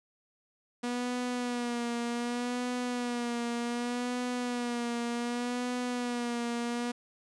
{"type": "tone with vibrato", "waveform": "sawtooth", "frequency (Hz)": 241.9, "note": "B3", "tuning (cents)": -36, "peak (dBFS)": -27, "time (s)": [0.83, 6.92], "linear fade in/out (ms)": 10, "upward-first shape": "sine", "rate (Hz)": 0.66, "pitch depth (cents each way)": 39, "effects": ["resampled to 22050 Hz", "10-bit"]}